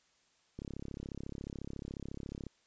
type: click train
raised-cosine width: 3 ms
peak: -29 dBFS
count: 65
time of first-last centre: 0.59-2.467 s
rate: 34.1 Hz
effects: white hiss -71 dBFS RMS until 2.66 s + resampled to 16000 Hz